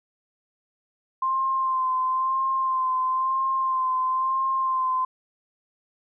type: tone with vibrato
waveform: sine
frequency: 1046.5 Hz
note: C6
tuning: in tune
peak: -21 dBFS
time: 1.22-5.05 s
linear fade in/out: 5 ms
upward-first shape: sine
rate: 1 Hz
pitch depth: 26 cents each way
effects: none